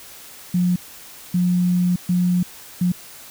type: tone bursts at uneven times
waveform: sine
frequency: 178.6 Hz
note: F3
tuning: 39 cents sharp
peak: -15 dBFS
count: 4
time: 0.54-0.76 / 1.34-1.96 / 2.09-2.43 / 2.81-2.92 s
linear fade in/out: 5 ms
effects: white hiss -41 dBFS RMS until 3.3 s